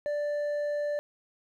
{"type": "tone with hard clipping", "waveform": "sine", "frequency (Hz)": 587.3, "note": "D5", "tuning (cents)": 0, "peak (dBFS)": -29, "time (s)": [0.06, 0.99], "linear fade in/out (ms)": 0, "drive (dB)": 4, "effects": []}